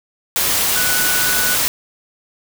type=tone in noise; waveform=sine; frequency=1480 Hz; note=F#6; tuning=in tune; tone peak=-21 dBFS; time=0.76-1.55 s; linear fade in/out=0 ms; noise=white; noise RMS=-17 dBFS; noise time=0.36-1.68 s; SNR=-7 dB; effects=none